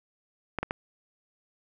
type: clicks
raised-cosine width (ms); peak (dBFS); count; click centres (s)
0.5; -14; 3; 0.587 / 0.63 / 0.709
effects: none